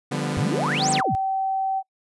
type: chord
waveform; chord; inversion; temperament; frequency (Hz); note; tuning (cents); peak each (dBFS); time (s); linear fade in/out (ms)
sawtooth; G dominant seventh; second; equal with one note detuned; 146.83 / 174.61 / 199.88 / 246.9; D3 / F3 / G3 / B3; 0 / 0 / +34 / 0; -23 / -27 / -28 / -26; 0.11-1.01; 10
type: exponential two-way sweep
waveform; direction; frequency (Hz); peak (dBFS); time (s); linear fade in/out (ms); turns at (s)
sine; up then down; 87.31 to 8820 to 87.31; -23; 0.37-1.15; 0; 0.91
type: tone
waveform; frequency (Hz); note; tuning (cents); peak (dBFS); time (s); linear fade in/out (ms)
sine; 770; G5; -31; -21; 0.78-1.83; 50
effects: noise-tail reverb RT60 0.1 s tail -26 dB re dry + resampled to 24000 Hz